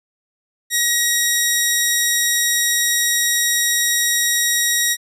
10% pulse tone, 1899 Hz, A#6, 32 cents sharp, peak -6 dBFS, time 0.7-4.97 s, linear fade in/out 50 ms, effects resampled to 32000 Hz

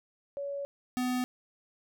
sine / square tone pair in turn, 563 / 250.8 Hz, C#5 / B3, +27 / +27 cents, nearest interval octave + major second, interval 1400 cents, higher first, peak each -33 / -29 dBFS, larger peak second, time 0.37-0.65 / 0.97-1.24 s, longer first, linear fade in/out 0 ms, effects none

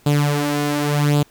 sawtooth tone with flanger, 146.1 Hz, D3, 9 cents flat, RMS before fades -18 dBFS, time 0.06-1.23 s, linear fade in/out 5 ms, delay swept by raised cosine 0.25 to 4.05 ms, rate 0.89 Hz, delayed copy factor +0.65, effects pink hiss -53 dBFS RMS until 1.3 s

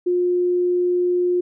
sine tone, 356.5 Hz, F4, 36 cents sharp, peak -16 dBFS, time 0.06-1.41 s, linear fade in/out 10 ms, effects none

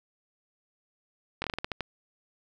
slowing click train, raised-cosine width 0.3 ms, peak -15 dBFS, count 9, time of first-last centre 1.42-1.807 s, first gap 21 ms, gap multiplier 1.23, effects none

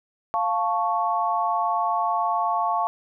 sine chord, F augmented, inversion none, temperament equal, 698.5 / 880 / 1108.7 Hz, F5 / A5 / C#6, 0 / 0 / 0 cents, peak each -25 dBFS, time 0.34-2.87 s, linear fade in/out 0 ms, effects none

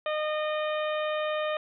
harmonic tone, 612 Hz, D#5, 29 cents flat, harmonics 1 / 2 / 3 / 4 / 5 / 6, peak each -28 / -34 / -38 / -40 / -42 / -44 dBFS, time 0.06-1.57 s, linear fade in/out 2 ms, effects none

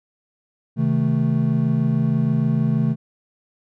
triangle chord, A diminished, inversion first, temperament just, 132 / 158.4 / 220 Hz, C3 / Eb3 / A3, +16 / +31 / 0 cents, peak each -19 / -19 / -19 dBFS, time 0.76-2.96 s, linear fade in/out 50 ms, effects none

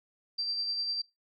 sine tone with tremolo, 4699 Hz, D8, in tune, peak -28 dBFS, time 0.38-1.02 s, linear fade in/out 10 ms, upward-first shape sine, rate 10 Hz, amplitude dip 35%, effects noise-tail reverb RT60 0.2 s tail -20 dB re dry + MP3 64 kbps

